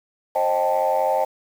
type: chord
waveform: sine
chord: A half-diminished seventh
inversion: first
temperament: equal with one note detuned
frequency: 530.9 / 622.3 / 784 / 880 Hz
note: C5 / Eb5 / G5 / A5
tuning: +25 / 0 / 0 / 0 cents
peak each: -22 / -22 / -22 / -23 dBFS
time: 0.35-1.25 s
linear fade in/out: 10 ms
effects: tanh soft clip ceiling -11 dBFS + 7-bit